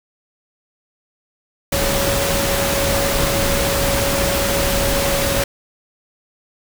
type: tone in noise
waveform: sine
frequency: 557 Hz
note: C#5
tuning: 8 cents sharp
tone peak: -21 dBFS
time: 1.72-5.44 s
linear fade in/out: 5 ms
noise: pink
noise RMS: -19 dBFS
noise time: 1.72-5.44 s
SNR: -5 dB
effects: none

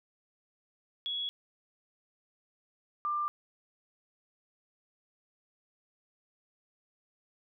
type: tone pair in turn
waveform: sine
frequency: 3356 / 1190.6 Hz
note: G#7 / D6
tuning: +17 / +23 cents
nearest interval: octave + tritone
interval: 1794 cents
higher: first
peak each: -32 / -29 dBFS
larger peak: second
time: 1.06-1.29 / 3.05-3.28 s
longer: neither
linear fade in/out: 0 ms
effects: none

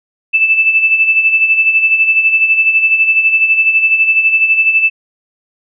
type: tone with tremolo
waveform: sine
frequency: 2637 Hz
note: E7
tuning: in tune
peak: -5 dBFS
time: 0.33-4.9 s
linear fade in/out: 20 ms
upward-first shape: sine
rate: 12 Hz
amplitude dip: 60%
effects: none

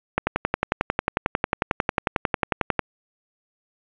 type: click train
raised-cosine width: 0.5 ms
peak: -4 dBFS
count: 30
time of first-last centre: 0.18-2.793 s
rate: 11.1 Hz
effects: resampled to 8000 Hz + 7-bit

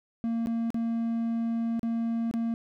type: tone with dropouts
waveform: triangle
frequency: 230 Hz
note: A#3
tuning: 23 cents flat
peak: -24 dBFS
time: 0.24-2.54 s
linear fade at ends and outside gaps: 0 ms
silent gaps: 0.46-0.471 / 0.704-0.744 / 1.794-1.831 / 2.312-2.339 s
effects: none

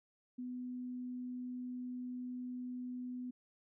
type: tone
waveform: sine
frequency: 249.4 Hz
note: B3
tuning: 17 cents sharp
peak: -40 dBFS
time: 0.38-3.31 s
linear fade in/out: 10 ms
effects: none

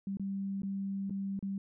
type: tone with dropouts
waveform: sine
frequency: 196 Hz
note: G3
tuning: in tune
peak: -33 dBFS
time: 0.07-1.58 s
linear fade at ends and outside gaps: 2 ms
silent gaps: 0.171-0.196 / 0.62-0.632 / 1.097-1.106 / 1.392-1.426 s
effects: none

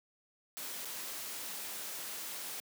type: noise with dropouts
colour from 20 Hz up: white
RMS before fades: -42 dBFS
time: 0.57-2.6 s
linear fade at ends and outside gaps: 0 ms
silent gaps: 0.849-0.854 s
effects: high-pass 200 Hz 12 dB/octave

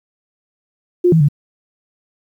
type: tone with pitch steps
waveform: sine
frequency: 355.2 / 161.8 / 145 Hz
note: F4 / E3 / D3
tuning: +29 / -32 / -22 cents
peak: -8 dBFS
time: 1.04-1.286 s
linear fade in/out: 10 ms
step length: 82 ms
effects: 8-bit

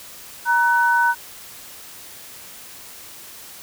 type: tone pair together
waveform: sine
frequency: 944.9 / 1500 Hz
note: A#5 / F#6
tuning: +23 / +23 cents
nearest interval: minor sixth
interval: 800 cents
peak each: -17 dBFS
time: 0.45-1.15 s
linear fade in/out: 50 ms
effects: white hiss -40 dBFS RMS until 3.62 s

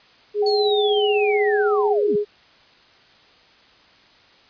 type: tone with tremolo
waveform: sine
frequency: 415.3 Hz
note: G#4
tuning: in tune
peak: -15 dBFS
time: 0.34-2.25 s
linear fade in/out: 50 ms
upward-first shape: triangle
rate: 16 Hz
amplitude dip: 35%
type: tone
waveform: sine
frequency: 770 Hz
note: G5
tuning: 31 cents flat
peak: -25 dBFS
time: 0.42-1.94 s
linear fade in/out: 10 ms
type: linear sweep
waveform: sine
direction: down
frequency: 4435 to 160 Hz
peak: -24 dBFS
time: 0.46-2.16 s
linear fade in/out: 5 ms
effects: white hiss -52 dBFS RMS until 4.49 s + resampled to 11025 Hz

